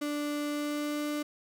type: tone with pitch glide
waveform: 35% pulse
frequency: 293.7 to 296.3 Hz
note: D4 to D4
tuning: 0 to +15 cents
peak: -29 dBFS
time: 0.01-1.23 s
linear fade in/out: 10 ms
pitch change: +15 cents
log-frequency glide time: 0.5-1.07 s
effects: none